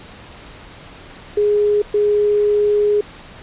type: tone bursts at uneven times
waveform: sine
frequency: 415.3 Hz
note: G#4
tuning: in tune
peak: -12 dBFS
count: 2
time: 1.37-1.82 / 1.94-3.01 s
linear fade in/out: 5 ms
effects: pink hiss -39 dBFS RMS until 3.42 s + resampled to 8000 Hz